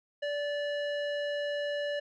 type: tone with low-pass filter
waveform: square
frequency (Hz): 581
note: D5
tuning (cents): -19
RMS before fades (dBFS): -33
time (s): 0.22-2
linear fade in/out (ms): 10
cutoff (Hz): 2900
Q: 1.4
effects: none